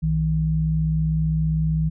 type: tone pair together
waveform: sine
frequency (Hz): 62.39 / 157.8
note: B1 / D#3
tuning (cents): +18 / +25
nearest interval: octave + major third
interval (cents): 1607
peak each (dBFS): -25 / -19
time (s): 0.02-1.9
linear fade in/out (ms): 20
effects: none